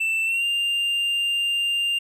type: tone with pitch glide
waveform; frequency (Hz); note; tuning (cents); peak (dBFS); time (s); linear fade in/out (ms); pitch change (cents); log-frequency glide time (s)
triangle; 2664 to 2795; E7 to F7; +18 to +1; -19; 0-1.99; 10; +83; 0.25-0.45
effects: none